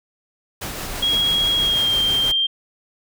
pink noise with tremolo, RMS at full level -28 dBFS, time 0.61-2.32 s, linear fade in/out 10 ms, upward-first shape sine, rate 6.1 Hz, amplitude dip 25%
sine tone with pitch glide, 3295 to 3175 Hz, G#7 to G7, -14 to +21 cents, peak -16 dBFS, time 1.02-2.47 s, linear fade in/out 10 ms, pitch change -65 cents, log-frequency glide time 1.57-1.98 s
effects none

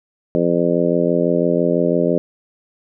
harmonic tone, 86 Hz, F2, 26 cents flat, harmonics 2 / 3 / 4 / 5 / 6 / 7, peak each -21 / -21 / -21 / -21 / -21 / -21 dBFS, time 0.35-2.18 s, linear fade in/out 0 ms, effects none

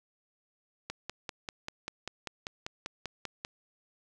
click train, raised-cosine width 0.2 ms, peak -19 dBFS, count 14, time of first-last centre 0.9-3.449 s, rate 5.1 Hz, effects none

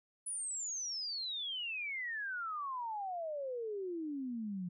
sine exponential sweep, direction down, 10060 to 172.6 Hz, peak -37 dBFS, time 0.26-4.69 s, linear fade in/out 10 ms, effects none

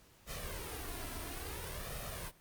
pink noise with flanger, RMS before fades -42 dBFS, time 0.26-2.32 s, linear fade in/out 50 ms, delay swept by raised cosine 1.6 to 3 ms, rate 0.58 Hz, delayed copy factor +0.7, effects pink hiss -64 dBFS RMS until 2.4 s + Opus 48 kbps

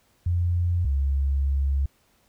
sine tone pair in turn, 87.31 / 68.92 Hz, F2 / C#2, 0 / -9 cents, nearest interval major third, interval 409 cents, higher first, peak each -20 dBFS, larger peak neither, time 0.26-0.85 / 0.85-1.86 s, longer second, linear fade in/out 5 ms, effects pink hiss -64 dBFS RMS until 2.28 s

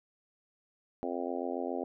harmonic tone, 87.31 Hz, F2, in tune, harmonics 3 / 4 / 5 / 6 / 7 / 8 / 9, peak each -38 / -39 / -40 / -41 / -41 / -42 / -43 dBFS, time 1.03-1.84 s, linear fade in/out 0 ms, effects none

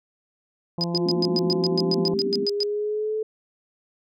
harmonic tone, 171.4 Hz, F3, 32 cents flat, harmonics 1 / 2 / 3 / 4 / 5 / 6, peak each -26 / -32 / -36 / -38 / -40 / -42 dBFS, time 0.78-2.14 s, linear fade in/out 2 ms
sine tone bursts, 4978 Hz, D#8, in tune, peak -21 dBFS, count 14, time 0.81-2.632 s, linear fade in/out 0 ms, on 28 ms, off 110 ms
sine exponential sweep, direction up, 349.2 to 436.1 Hz, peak -23 dBFS, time 0.94-3.23 s, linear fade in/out 5 ms
white band-pass noise, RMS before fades -30 dBFS, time 1.05-2.46 s, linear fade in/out 20 ms, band 190 to 290 Hz, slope 48 dB/octave
effects none

